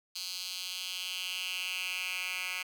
10% pulse tone with high-pass filter sweep, 183.3 Hz, F#3, 16 cents flat, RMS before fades -37 dBFS, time 0.15-2.63 s, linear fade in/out 10 ms, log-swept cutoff 4100 to 2100 Hz, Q 3.4, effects none

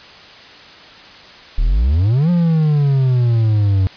triangle exponential two-way sweep, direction up then down, 33.85 to 177.8 to 93.2 Hz, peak -9 dBFS, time 1.58-3.87 s, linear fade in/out 0 ms, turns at 2.3 s, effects white hiss -39 dBFS RMS until 3.96 s + resampled to 11025 Hz

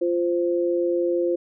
sine tone pair together, 347.5 / 521.1 Hz, F4 / C5, -9 / -7 cents, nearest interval perfect fifth, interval 702 cents, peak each -21 / -24 dBFS, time 0.01-1.36 s, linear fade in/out 10 ms, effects none

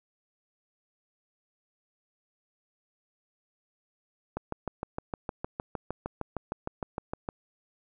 click train, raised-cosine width 1 ms, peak -18 dBFS, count 20, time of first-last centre 4.37-7.289 s, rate 6.51 Hz, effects none

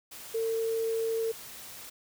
sine tone in noise, 451.7 Hz, A4, 45 cents sharp, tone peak -27 dBFS, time 0.34-1.32 s, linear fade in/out 10 ms, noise white, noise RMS -45 dBFS, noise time 0.11-1.9 s, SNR +15 dB, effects none

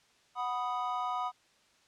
triangle chord, B major, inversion second, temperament equal with one note detuned, 737.4 / 987.8 / 1244.5 Hz, F#5 / B5 / D#6, -6 / 0 / 0 cents, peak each -34 dBFS, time 0.35-1.32 s, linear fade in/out 50 ms, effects white hiss -66 dBFS RMS until 1.87 s + low-pass 6000 Hz 12 dB/octave

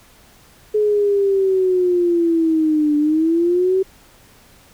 sine linear two-way sweep, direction down then up, 426.2 to 294 to 384.4 Hz, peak -13 dBFS, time 0.74-3.83 s, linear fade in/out 10 ms, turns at 2.97 s, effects pink hiss -49 dBFS RMS until 4.73 s

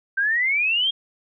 sine exponential sweep, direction up, 1552 to 3275 Hz, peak -18 dBFS, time 0.17-0.91 s, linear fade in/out 10 ms, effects none

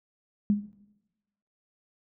sine tone with exponential decay, 206.1 Hz, G#3, 13 cents flat, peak -17 dBFS, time 0.5-0.73 s, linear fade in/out 0 ms, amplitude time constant 49 ms, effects noise-tail reverb RT60 1.0 s tail -18 dB re dry

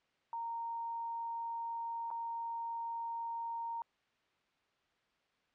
sine tone with dropouts, 926 Hz, A#5, 12 cents flat, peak -37 dBFS, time 0.33-3.82 s, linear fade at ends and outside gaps 1 ms, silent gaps 2.104-2.112 s, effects white hiss -75 dBFS RMS until 5.54 s + low-pass 3000 Hz 12 dB/octave

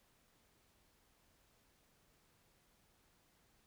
silence, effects pink hiss -73 dBFS RMS until 3.66 s

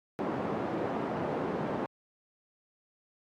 pink band-pass noise, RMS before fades -33 dBFS, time 0.19-1.86 s, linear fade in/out 0 ms, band 200 to 860 Hz, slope 12 dB/octave, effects high-pass 80 Hz 12 dB/octave + AAC 64 kbps

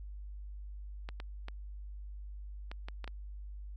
clicks, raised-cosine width 0.3 ms, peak -27 dBFS, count 7, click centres 1.089 / 1.201 / 1.484 / 2.715 / 2.885 / 3.043 / 3.077 s, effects added 50 Hz sine -42 dBFS peak until 3.76 s

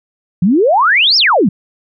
sine exponential two-way sweep, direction up then down, 162.9 to 5620 to 162.9 Hz, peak -7 dBFS, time 0.42-1.49 s, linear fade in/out 5 ms, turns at 1.17 s, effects none

